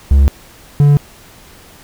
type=tone pair in turn; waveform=triangle; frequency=69.3 / 144.49 Hz; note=C#2 / D3; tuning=0 / -28 cents; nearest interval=octave + minor second; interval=1272 cents; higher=second; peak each=-3 dBFS; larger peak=neither; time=0.11-0.28 / 0.8-0.97 s; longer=neither; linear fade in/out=0 ms; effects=pink hiss -41 dBFS RMS until 1.83 s